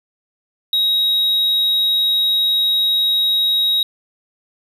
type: tone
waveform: triangle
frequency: 3802 Hz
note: A#7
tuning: 33 cents sharp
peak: -12 dBFS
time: 0.73-3.83 s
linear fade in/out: 2 ms
effects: none